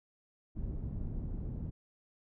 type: low-pass noise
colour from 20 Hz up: pink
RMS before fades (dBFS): -38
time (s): 0.55-1.71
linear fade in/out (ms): 20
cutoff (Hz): 190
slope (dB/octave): 12
effects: none